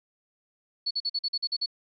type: tone bursts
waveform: sine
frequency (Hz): 4417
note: C#8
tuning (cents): -7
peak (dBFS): -25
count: 9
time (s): 0.86-1.661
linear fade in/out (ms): 10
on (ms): 49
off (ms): 45
effects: none